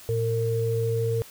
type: tone pair together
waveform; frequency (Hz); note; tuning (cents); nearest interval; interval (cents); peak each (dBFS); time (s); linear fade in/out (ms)
sine; 114.2 / 456.8; A#2 / A#4; -35 / -35; 2 octaves; 2400; -25; 0.09-1.22; 0
effects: white hiss -47 dBFS RMS until 1.3 s